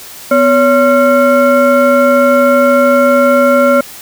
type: tone with frequency modulation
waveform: sine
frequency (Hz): 563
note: C#5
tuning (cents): +27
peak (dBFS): -5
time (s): 0.31-3.81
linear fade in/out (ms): 5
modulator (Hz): 813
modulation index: 1
effects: white hiss -31 dBFS RMS until 4.01 s